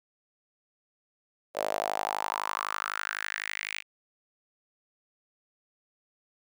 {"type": "tone with high-pass filter sweep", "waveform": "sawtooth", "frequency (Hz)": 51.91, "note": "G#1", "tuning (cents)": 0, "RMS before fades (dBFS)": -33, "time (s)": [1.54, 3.83], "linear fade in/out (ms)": 50, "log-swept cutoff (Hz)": [570, 2400], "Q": 4.6, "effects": []}